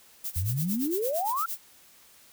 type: noise with tremolo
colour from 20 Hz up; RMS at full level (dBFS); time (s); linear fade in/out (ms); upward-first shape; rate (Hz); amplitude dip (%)
violet; -32; 0.24-1.58; 5; sine; 8.8; 90
type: exponential sweep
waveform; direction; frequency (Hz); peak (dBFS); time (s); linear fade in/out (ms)
sine; up; 81 to 1400; -26; 0.36-1.46; 5
effects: white hiss -56 dBFS RMS until 2.32 s